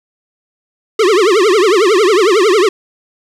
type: tone with vibrato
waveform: square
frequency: 397.9 Hz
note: G4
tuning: 26 cents sharp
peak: -8 dBFS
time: 0.99-2.69 s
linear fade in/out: 5 ms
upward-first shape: triangle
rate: 11 Hz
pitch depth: 280 cents each way
effects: low-pass 7000 Hz 12 dB/octave + 7-bit